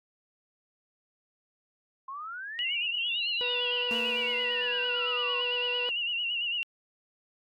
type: exponential two-way sweep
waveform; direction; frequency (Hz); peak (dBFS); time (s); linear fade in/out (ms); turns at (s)
sine; up then down; 1046.5 to 4263 to 1046.5; -36; 2.08-5.42; 5; 3.28
type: tone with vibrato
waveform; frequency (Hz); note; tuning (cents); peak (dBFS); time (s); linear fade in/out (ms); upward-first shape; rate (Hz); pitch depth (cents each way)
sine; 2829; F7; +22; -28; 2.59-6.63; 0; sine; 8.9; 70
type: harmonic tone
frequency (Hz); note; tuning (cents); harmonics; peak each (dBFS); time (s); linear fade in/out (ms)
489.6; B4; -15; 1 / 2 / 3 / 4 / 5 / 6 / 7 / 8 / 9 / 10; -35 / -41 / -45 / -47 / -49 / -51 / -52 / -53 / -54 / -55; 3.41-5.89; 0
type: tone with exponential decay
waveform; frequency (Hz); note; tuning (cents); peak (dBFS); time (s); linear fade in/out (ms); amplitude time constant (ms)
sawtooth; 229.3; A#3; -28; -30; 3.91-5.2; 0; 280
effects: AAC 64 kbps